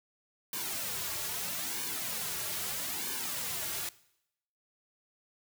white noise with flanger, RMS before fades -36 dBFS, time 0.53-3.89 s, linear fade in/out 2 ms, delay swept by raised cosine 1.5 to 4 ms, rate 0.78 Hz, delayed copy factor -0.8, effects noise-tail reverb RT60 0.8 s tail -20 dB re dry

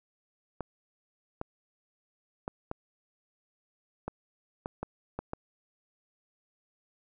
clicks, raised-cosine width 1 ms, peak -20 dBFS, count 9, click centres 0.607 / 1.414 / 2.479 / 2.714 / 4.08 / 4.659 / 4.83 / 5.19 / 5.334 s, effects none

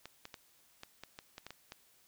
clicks, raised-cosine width 0.2 ms, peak -28 dBFS, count 10, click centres 0.056 / 0.254 / 0.342 / 0.834 / 1.036 / 1.189 / 1.381 / 1.466 / 1.506 / 1.721 s, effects white hiss -67 dBFS RMS until 2.07 s

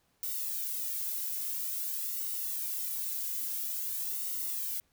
violet noise with flanger, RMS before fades -35 dBFS, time 0.23-4.8 s, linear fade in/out 0 ms, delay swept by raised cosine 1.2 to 2.19 ms, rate 0.49 Hz, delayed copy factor -0.8, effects pink hiss -72 dBFS RMS until 4.92 s

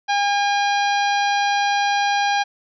harmonic tone with a mistuned harmonic, 810 Hz, G#5, 43 cents flat, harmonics 1 / 2 / 3 / 4 / 5 / 6 / 7, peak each -18 / -24 / -28 / -30 / -32 / -34 / -35 dBFS, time 0.08-2.44 s, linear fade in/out 20 ms, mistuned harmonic 7, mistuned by +21 cents, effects none

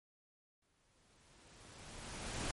pink noise with exponential growth, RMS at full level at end -39 dBFS, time 0.62-2.51 s, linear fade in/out 2 ms, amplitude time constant 410 ms, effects MP3 48 kbps

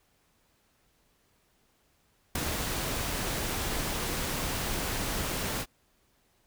pink noise with ADSR envelope, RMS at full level -25 dBFS, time 2.35-5.66 s, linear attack 7 ms, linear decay 3 ms, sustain -7 dB, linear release 52 ms, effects pink hiss -69 dBFS RMS until 6.46 s

